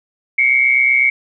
sine tone pair together, 2155 / 2283 Hz, C#7 / D7, -49 / -50 cents, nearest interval minor second, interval 99 cents, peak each -13 dBFS, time 0.38-1.1 s, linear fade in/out 5 ms, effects none

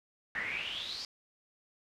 brown noise with band-pass filter sweep, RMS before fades -38 dBFS, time 0.35-1.05 s, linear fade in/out 2 ms, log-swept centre 1800 to 4900 Hz, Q 9.5, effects none

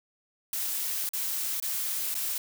blue noise with dropouts, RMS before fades -31 dBFS, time 0.53-2.38 s, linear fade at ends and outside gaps 2 ms, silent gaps 1.091-1.134 / 1.601-1.624 / 2.143-2.151 s, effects none

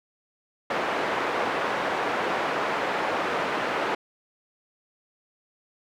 pink band-pass noise, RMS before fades -27 dBFS, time 0.7-3.95 s, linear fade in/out 5 ms, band 440 to 1800 Hz, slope 12 dB/octave, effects none

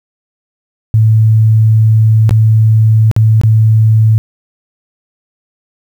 sine tone with dropouts, 110 Hz, A2, in tune, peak -4 dBFS, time 0.94-4.18 s, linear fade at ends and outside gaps 0 ms, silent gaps 2.293-2.309 / 3.114-3.164 / 3.414-3.435 s, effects 7-bit

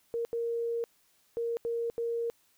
sine tone bursts at uneven times, 466.2 Hz, A#4, in tune, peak -29 dBFS, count 5, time 0.14-0.25 / 0.33-0.84 / 1.37-1.57 / 1.65-1.9 / 1.98-2.3 s, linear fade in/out 0 ms, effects white hiss -68 dBFS RMS until 2.57 s

